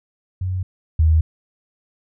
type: tone pair in turn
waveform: sine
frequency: 92.5 / 79.41 Hz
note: F#2 / D#2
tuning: 0 / +36 cents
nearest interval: minor third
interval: 264 cents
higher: first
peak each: -20 / -11 dBFS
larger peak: second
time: 0.41-0.63 / 0.99-1.21 s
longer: neither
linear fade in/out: 5 ms
effects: none